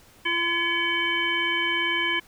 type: harmonic tone with a mistuned harmonic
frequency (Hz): 340.1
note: F4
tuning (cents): -46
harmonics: 1 / 3 / 5 / 7 / 9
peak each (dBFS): -33 / -31 / -28 / -26 / -28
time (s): 0.25-2.2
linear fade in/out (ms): 10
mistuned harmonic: 7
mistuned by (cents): -91
effects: pink hiss -54 dBFS RMS until 2.27 s